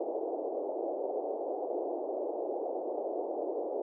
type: band-pass noise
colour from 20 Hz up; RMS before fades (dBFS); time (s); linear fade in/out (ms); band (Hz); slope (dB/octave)
pink; -35; 0-3.82; 5; 340 to 730; 48
effects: none